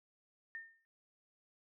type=tone with exponential decay; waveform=sine; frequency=1817 Hz; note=A#6; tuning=45 cents flat; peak=-40 dBFS; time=0.55-0.85 s; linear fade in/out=0 ms; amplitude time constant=64 ms; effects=none